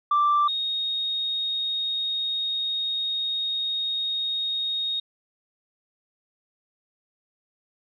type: tone pair in turn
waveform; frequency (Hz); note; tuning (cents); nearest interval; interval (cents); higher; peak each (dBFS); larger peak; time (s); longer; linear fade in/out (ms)
sine; 1174.7 / 3729; D6 / A#7; 0 / 0; octave + minor sixth; 2000; second; -16 / -24; first; 0.11-0.48 / 0.48-5; second; 5
effects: tanh soft clip ceiling -15 dBFS